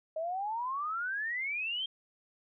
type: exponential sweep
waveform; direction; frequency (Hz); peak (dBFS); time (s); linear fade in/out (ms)
sine; up; 622 to 3214; -32; 0.16-1.86; 5
effects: none